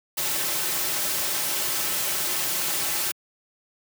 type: noise with comb filter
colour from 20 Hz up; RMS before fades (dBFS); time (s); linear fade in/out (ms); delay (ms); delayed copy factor
white; -26; 0.17-3.12; 10; 4.2; -0.6
effects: high-pass 150 Hz 12 dB/octave